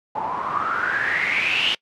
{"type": "noise with low-pass filter sweep", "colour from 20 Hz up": "white", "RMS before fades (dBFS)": -23, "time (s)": [0.15, 1.75], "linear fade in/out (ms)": 5, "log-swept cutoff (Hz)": [850, 3100], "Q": 9.4, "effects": ["noise-tail reverb RT60 0.1 s tail -24 dB re dry", "high-pass 100 Hz 12 dB/octave"]}